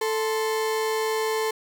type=tone pair together; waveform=35% pulse; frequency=440 / 1048.1 Hz; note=A4 / C6; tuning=0 / +3 cents; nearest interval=octave + minor third; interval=1503 cents; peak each=-22 / -30 dBFS; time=0.01-1.51 s; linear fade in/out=5 ms; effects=none